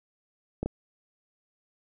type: clicks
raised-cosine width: 2 ms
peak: -16 dBFS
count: 2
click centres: 0.63 / 0.66 s
effects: none